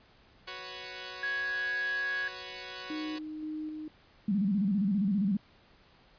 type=chord; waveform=5% pulse; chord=F# suspended fourth; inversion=none; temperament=equal; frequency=370 / 493.9 / 554.4 Hz; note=F#4 / B4 / C#5; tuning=0 / 0 / 0 cents; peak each=-33 dBFS; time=0.47-3.19 s; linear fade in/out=10 ms
type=tone; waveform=sine; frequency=1662 Hz; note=G#6; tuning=1 cent sharp; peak=-30 dBFS; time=1.23-2.28 s; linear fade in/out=2 ms
type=tone with tremolo; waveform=sine; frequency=308.7 Hz; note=D#4; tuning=14 cents flat; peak=-34 dBFS; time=2.9-3.88 s; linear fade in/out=2 ms; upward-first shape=square; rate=1.9 Hz; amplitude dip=30%
type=tone with vibrato; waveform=sine; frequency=198.4 Hz; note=G3; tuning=21 cents sharp; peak=-25 dBFS; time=4.28-5.37 s; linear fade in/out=5 ms; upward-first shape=square; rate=15 Hz; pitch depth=110 cents each way
effects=pink hiss -61 dBFS RMS until 6.18 s + resampled to 11025 Hz